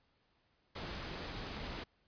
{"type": "noise", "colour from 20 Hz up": "pink", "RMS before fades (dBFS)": -43, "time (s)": [0.75, 1.84], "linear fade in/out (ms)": 10, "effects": ["pink hiss -75 dBFS RMS until 2.07 s", "resampled to 11025 Hz"]}